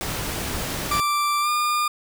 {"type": "noise", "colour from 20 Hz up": "pink", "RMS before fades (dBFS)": -28, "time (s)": [0.01, 1], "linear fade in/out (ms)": 0}
{"type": "tone with pitch glide", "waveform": "40% pulse", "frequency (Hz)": [1174.7, 1207.7], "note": ["D6", "D6"], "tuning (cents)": [0, 48], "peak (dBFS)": -19, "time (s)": [0.91, 1.88], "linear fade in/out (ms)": 5, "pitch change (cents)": 48, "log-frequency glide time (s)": [1.41, 1.49]}
{"effects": []}